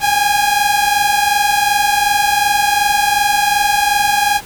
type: tone pair together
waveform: sawtooth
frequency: 807.9 / 830.6 Hz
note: G#5 / G#5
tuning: -48 / 0 cents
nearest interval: unison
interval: 48 cents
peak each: -11 dBFS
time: 0-4.41 s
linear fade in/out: 50 ms
effects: pink hiss -35 dBFS RMS until 4.45 s